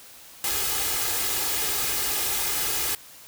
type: noise with comb filter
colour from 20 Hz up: white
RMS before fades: -26 dBFS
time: 0.44-2.95 s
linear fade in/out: 2 ms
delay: 2.4 ms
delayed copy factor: +0.6
effects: white hiss -47 dBFS RMS until 3.27 s